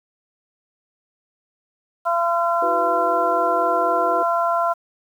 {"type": "harmonic tone", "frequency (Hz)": 340.8, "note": "F4", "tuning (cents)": -42, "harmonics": [2, 3, 4], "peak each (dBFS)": [-20, -22, -23], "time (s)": [2.05, 4.74], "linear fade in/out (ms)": 20}
{"type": "chord", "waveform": "sine", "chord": "E suspended second", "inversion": "none", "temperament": "equal with one note detuned", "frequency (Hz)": [326, 370, 493.9], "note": ["E4", "F#4", "B4"], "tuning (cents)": [-19, 0, 0], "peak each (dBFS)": [-30, -28, -26], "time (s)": [2.62, 4.23], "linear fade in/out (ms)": 5}
{"effects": ["8-bit"]}